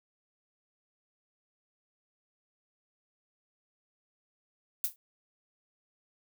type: noise with exponential decay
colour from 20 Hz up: violet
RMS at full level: -26 dBFS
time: 4.84-4.96 s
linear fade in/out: 1 ms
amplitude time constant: 24 ms
effects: none